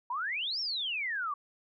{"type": "exponential two-way sweep", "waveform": "sine", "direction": "up then down", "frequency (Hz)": [925, 5588, 1119], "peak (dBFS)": -31, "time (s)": [0.1, 1.34], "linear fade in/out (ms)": 5, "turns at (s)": 0.6, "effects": []}